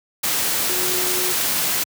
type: tone in noise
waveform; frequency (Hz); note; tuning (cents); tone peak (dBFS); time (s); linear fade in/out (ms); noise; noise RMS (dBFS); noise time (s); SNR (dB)
sine; 364.3; F#4; -27; -28; 0.69-1.33; 10; white; -21; 0.23-1.84; -10
effects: high-pass 100 Hz 12 dB/octave